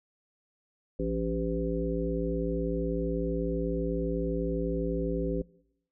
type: harmonic tone with a mistuned harmonic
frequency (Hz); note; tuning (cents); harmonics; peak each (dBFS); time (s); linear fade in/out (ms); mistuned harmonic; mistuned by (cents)
56; A1; +31; 1 / 3 / 5 / 7 / 9; -34 / -34 / -34 / -34 / -34; 0.99-5.42; 5; 3; +42
effects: noise-tail reverb RT60 0.8 s tail -23 dB re dry